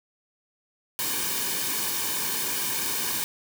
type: noise with comb filter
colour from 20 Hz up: white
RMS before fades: -28 dBFS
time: 0.99-3.24 s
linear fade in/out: 0 ms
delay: 1.5 ms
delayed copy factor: -0.7
effects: none